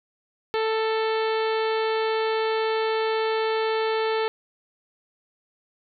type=harmonic tone; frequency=441.9 Hz; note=A4; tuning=7 cents sharp; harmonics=1 / 2 / 3 / 4 / 5 / 6 / 7 / 8 / 9 / 10; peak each=-23 / -29 / -33 / -35 / -37 / -39 / -40 / -41 / -42 / -43 dBFS; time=0.54-4.28 s; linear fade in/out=0 ms; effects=none